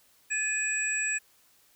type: tone cluster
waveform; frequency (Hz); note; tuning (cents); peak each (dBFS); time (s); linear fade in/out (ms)
sine; 1723 / 2486 / 7760; A6 / D#7 / B8; -37 / -2 / -31; -31; 0.3-1.19; 20
effects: white hiss -63 dBFS RMS until 1.75 s